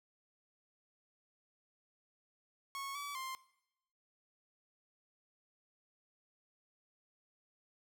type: tone with pitch steps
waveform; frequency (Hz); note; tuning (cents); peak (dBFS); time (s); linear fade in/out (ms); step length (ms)
sawtooth; 1100 / 1146 / 1051; C#6 / D6 / C6; -14 / -43 / +7; -37; 2.75-3.35; 0; 200
effects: noise-tail reverb RT60 0.8 s tail -19 dB re dry